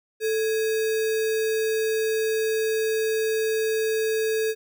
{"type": "tone with sample-and-hold", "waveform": "sine", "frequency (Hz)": 440, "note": "A4", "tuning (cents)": 0, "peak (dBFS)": -21, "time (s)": [0.2, 4.55], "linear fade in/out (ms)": 50, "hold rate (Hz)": 2100, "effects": []}